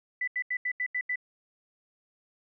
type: tone bursts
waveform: sine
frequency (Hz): 1989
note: B6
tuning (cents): +12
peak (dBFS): -27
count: 7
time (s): 0.21-1.158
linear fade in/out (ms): 5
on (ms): 66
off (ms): 81
effects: none